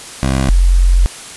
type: tone pair in turn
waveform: 15% pulse / sine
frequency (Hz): 66.4 / 44.46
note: C2 / F1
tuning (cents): +26 / +32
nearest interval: perfect fifth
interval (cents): 694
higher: first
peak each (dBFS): -6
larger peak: neither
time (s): 0.23-0.49 / 0.49-1.06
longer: second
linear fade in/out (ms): 0
effects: white hiss -31 dBFS RMS until 1.36 s + resampled to 24000 Hz